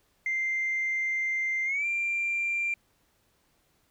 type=tone with pitch glide; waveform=sine; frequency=2090 to 2373 Hz; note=C7 to D7; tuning=-2 to +17 cents; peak=-25 dBFS; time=0.26-2.74 s; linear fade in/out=2 ms; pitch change=+219 cents; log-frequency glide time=1.65-1.86 s; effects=tanh soft clip ceiling -22 dBFS + pink hiss -69 dBFS RMS until 3.9 s